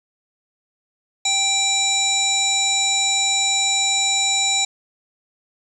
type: harmonic tone with a mistuned harmonic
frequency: 784 Hz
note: G5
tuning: in tune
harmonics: 1 / 3 / 5 / 7 / 9 / 10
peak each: -27 / -25 / -20 / -32 / -21 / -31 dBFS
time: 1.25-4.65 s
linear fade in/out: 5 ms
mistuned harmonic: 10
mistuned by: +24 cents
effects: 8-bit